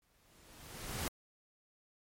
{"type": "noise with exponential growth", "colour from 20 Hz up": "pink", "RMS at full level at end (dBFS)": -36, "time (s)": [0.02, 1.08], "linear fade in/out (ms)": 1, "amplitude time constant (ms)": 230, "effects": ["MP3 64 kbps"]}